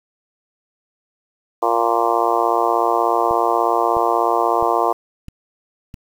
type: harmonic tone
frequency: 116.54 Hz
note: A#2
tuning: in tune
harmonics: 3 / 4 / 5 / 6 / 7 / 8 / 9 / 10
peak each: -24 / -22 / -26 / -20 / -24 / -23 / -21 / -26 dBFS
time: 1.62-4.93 s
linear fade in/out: 10 ms
type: click train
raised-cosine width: 5 ms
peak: -22 dBFS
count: 5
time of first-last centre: 3.31-5.942 s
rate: 1.52 Hz
effects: 7-bit